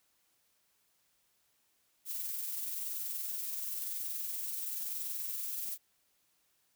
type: noise with amplitude modulation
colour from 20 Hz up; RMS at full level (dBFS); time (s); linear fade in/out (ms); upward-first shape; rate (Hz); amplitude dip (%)
violet; -37; 2.05-5.78; 50; sine; 21; 30
effects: white hiss -74 dBFS RMS until 6.75 s